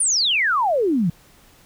sine exponential sweep, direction down, 9956 to 155.56 Hz, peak -16 dBFS, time 0-1.1 s, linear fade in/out 5 ms, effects pink hiss -52 dBFS RMS until 1.65 s

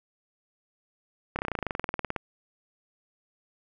slowing click train, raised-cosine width 0.5 ms, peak -14 dBFS, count 20, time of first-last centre 1.36-2.162 s, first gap 29 ms, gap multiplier 1.04, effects none

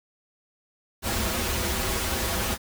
pink noise with comb filter, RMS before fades -27 dBFS, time 1.02-2.58 s, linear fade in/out 50 ms, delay 6.8 ms, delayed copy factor -0.95, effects none

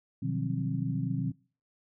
sine tone cluster, 124.2 / 152.3 / 177 / 190.3 / 265.4 Hz, B2 / D#3 / F3 / F#3 / C4, +10 / -37 / +23 / +49 / +25 cents, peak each -33 / -33 / -35 / -40 / -36 dBFS, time 0.22-1.32 s, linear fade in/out 10 ms, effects noise-tail reverb RT60 0.4 s tail -24 dB re dry

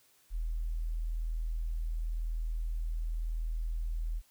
sine tone, 40.47 Hz, E1, 31 cents flat, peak -31 dBFS, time 0.3-4.22 s, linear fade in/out 50 ms, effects white hiss -66 dBFS RMS until 4.3 s

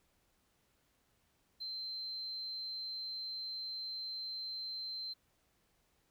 triangle tone, 4110 Hz, C8, 32 cents flat, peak -36 dBFS, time 1.6-5.14 s, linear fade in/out 20 ms, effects tanh soft clip ceiling -38 dBFS + pink hiss -75 dBFS RMS until 6.1 s

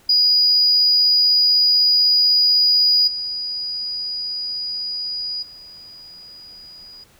sine tone with level steps, 4908 Hz, D#8, 25 cents flat, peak -11 / -23 / -38 dBFS, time 0.09-7.04 s, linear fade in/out 5 ms, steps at 3.07 / 5.42 s, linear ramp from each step 10 ms, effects tanh soft clip ceiling -7 dBFS + pink hiss -53 dBFS RMS until 7.19 s

